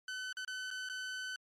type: tone with dropouts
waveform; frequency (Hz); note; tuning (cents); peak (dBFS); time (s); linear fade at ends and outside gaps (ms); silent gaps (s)
sawtooth; 1513; F#6; +38; -35; 0.08-1.36; 2; 0.327-0.369 / 0.449-0.477 / 0.705-0.711 / 0.889-0.897
effects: low-pass 7000 Hz 12 dB/octave + MP3 64 kbps